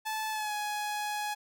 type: tone with pitch glide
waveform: sawtooth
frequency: 870 to 837 Hz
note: A5 to G#5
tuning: -20 to +13 cents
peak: -28 dBFS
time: 0.05-1.35 s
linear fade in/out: 20 ms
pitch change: -67 cents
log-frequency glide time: 0.31-0.53 s
effects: none